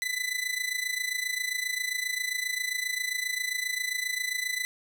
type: tone with amplitude modulation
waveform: sawtooth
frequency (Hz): 2000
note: B6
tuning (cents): +21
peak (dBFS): -22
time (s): 0.02-4.65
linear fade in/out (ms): 0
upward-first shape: sine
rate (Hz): 27.5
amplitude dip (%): 75
effects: none